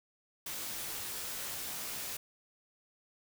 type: noise with comb filter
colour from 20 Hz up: white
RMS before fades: -40 dBFS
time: 0.46-2.17 s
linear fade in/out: 5 ms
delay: 17 ms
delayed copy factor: -0.5
effects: none